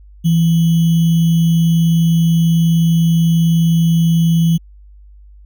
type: tone with sample-and-hold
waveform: sine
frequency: 165.6 Hz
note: E3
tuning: 8 cents sharp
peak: -9 dBFS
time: 0.24-4.58 s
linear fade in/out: 20 ms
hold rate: 3150 Hz
effects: added 50 Hz sine -38 dBFS peak until 5.45 s